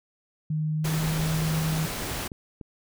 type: tone with pitch glide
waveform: sine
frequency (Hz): 154.6 to 158.31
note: D#3 to D#3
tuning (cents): -11 to +30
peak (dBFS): -24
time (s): 0.5-1.86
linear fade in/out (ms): 5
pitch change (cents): +41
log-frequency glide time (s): 0.76-1.01
type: noise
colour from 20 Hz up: pink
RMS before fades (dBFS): -32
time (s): 0.84-2.28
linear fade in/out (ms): 10
type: click train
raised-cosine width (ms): 3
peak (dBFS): -27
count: 4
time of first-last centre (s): 1.73-2.612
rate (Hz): 3.4
effects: none